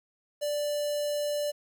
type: tone with notch filter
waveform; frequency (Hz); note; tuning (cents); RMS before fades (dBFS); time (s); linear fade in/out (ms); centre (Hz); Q
square; 587.3; D5; 0; -30; 0.41-1.52; 20; 1900; 1.4
effects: 10-bit